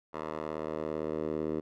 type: tone with band-pass filter sweep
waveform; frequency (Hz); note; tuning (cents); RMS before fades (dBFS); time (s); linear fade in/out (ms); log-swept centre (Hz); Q
10% pulse; 77.78; D#2; 0; -35; 0.13-1.61; 20; 850 to 370; 1.6
effects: none